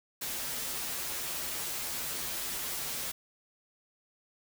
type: noise with comb filter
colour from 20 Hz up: white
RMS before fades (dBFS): -36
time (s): 0.21-3.12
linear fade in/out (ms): 10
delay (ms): 10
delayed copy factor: -0.7
effects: none